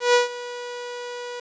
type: tone with ADSR envelope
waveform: sawtooth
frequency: 486.9 Hz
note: B4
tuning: 25 cents flat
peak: -9 dBFS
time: 0-1.4 s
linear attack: 140 ms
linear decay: 140 ms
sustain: -18 dB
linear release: 5 ms
effects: resampled to 16000 Hz + 8-bit